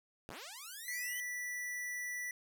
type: linear sweep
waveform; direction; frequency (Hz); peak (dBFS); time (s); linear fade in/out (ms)
5% pulse; up; 51.91 to 3136; -35; 0.29-1.2; 0
type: tone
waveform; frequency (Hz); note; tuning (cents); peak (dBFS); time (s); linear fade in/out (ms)
square; 1965; B6; -9; -39; 0.88-2.31; 2
effects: none

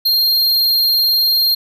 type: tone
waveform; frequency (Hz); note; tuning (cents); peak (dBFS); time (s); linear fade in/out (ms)
square; 4207; C8; +9; -12; 0.05-1.55; 10
effects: none

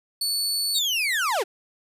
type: tone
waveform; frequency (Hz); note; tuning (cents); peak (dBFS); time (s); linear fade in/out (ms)
sawtooth; 4454; C#8; +7; -20; 0.21-0.79; 5
type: linear sweep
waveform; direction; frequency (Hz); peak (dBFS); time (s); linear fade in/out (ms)
35% pulse; down; 3904 to 325.8; -20; 0.74-1.44; 20
effects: resampled to 32000 Hz

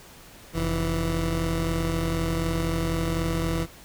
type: tone pair together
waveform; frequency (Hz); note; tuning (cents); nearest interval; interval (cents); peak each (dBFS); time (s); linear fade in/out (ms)
20% pulse; 43.97 / 164.5; F1 / E3; +13 / -3; octave + major seventh; 2284; -23 / -21; 0.53-3.67; 50
effects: pink hiss -48 dBFS RMS until 3.84 s

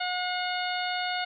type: harmonic tone with a mistuned harmonic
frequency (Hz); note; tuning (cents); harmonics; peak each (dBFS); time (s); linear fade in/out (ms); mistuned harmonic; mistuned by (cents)
725; F#5; -35; 1 / 2 / 3 / 4 / 5 / 6; -31 / -34 / -36 / -37 / -38 / -39; 0-1.25; 10; 3; -21
effects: none

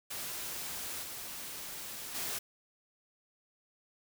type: noise with level steps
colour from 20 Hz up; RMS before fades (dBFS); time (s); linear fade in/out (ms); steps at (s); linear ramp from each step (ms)
white; -40 / -43 / -37; 0.1-2.39; 10; 1.02 / 2.14; 20
effects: none

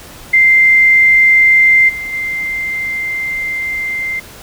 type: tone with level steps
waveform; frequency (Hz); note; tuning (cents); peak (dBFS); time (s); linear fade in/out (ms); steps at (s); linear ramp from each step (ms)
sine; 2089; C7; -3; -5 / -20 / -16; 0.33-4.2; 10; 1.88 / 2.12; 20
effects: pink hiss -35 dBFS RMS until 4.42 s

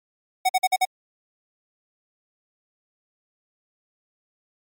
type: tone bursts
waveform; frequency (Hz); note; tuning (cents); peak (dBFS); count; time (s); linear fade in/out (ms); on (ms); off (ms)
square; 745; F#5; +12; -17; 5; 0.45-0.853; 10; 43; 47
effects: MP3 96 kbps

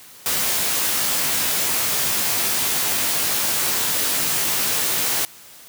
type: noise with comb filter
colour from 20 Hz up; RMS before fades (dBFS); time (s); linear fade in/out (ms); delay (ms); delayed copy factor
white; -21; 0.26-5.25; 0; 17; -0.7
effects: white hiss -44 dBFS RMS until 5.68 s + high-pass 80 Hz 12 dB/octave

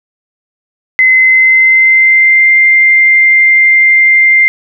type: tone with pitch glide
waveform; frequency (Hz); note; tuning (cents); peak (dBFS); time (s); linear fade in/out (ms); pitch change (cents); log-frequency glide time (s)
sine; 2047 to 2096; C7 to C7; -38 to +2; -3; 0.99-4.48; 0; +40; 1.09-2.53
effects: none

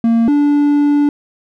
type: tone pair in turn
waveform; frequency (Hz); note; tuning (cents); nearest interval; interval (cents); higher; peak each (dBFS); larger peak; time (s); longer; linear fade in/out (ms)
triangle; 230 / 290.4; A#3 / D4; -23 / -19; major third; 404; second; -7; neither; 0.04-0.28 / 0.28-1.09; second; 2
effects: none

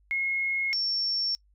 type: tone pair in turn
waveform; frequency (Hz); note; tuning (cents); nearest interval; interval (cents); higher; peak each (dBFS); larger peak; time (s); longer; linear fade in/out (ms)
sine; 2163 / 5450; C#7 / F8; -43 / -43; octave + major third; 1600; second; -25; neither; 0.11-0.73 / 0.73-1.35; neither; 0
effects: noise-tail reverb RT60 0.1 s tail -24 dB re dry + added 50 Hz sine -60 dBFS peak until 1.54 s

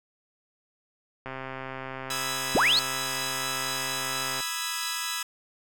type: click train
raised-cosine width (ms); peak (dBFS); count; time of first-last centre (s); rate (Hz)
0.5; -21; 416; 1.26-4.404; 132
type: chord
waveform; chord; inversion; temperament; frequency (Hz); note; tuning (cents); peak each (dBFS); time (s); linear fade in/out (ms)
10% pulse; E major seventh; second; equal with one note detuned; 987.8 / 1235.2 / 1318.5 / 1661.2; B5 / D#6 / E6 / G#6; 0 / -13 / 0 / 0; -27 / -30 / -26 / -25; 2.1-5.23; 5
type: linear sweep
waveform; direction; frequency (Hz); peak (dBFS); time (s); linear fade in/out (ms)
sine; up; 146.83 to 4505; -19; 2.55-2.79; 0
effects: none

